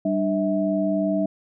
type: tone cluster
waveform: sine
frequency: 194.6 / 297.6 / 647 Hz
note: G3 / D4 / E5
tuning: -12 / +23 / -32 cents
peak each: -24 dBFS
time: 0.05-1.26 s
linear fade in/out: 5 ms
effects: none